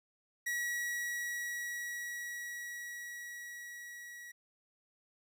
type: tone with level ramp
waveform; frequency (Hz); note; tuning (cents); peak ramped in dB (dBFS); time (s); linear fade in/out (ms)
45% pulse; 1921; B6; -48; -33 to -47; 0.46-4.32; 10
effects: none